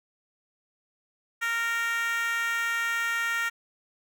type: tone with high-pass filter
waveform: 10% pulse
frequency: 463.2 Hz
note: A#4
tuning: 11 cents flat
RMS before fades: -28 dBFS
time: 1.41-3.5 s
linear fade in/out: 20 ms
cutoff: 1600 Hz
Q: 5.1
effects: none